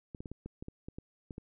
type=clicks; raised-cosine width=3 ms; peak=-29 dBFS; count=11; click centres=0.148 / 0.205 / 0.258 / 0.316 / 0.46 / 0.625 / 0.684 / 0.885 / 0.985 / 1.308 / 1.381 s; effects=none